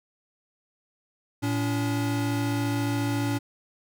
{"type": "tone pair together", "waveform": "square", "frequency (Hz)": [113.3, 285.5], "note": ["A#2", "D4"], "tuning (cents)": [-49, -49], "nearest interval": "octave + major third", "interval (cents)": 1600, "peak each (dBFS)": [-28, -28], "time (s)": [1.42, 3.39], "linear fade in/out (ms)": 20, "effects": []}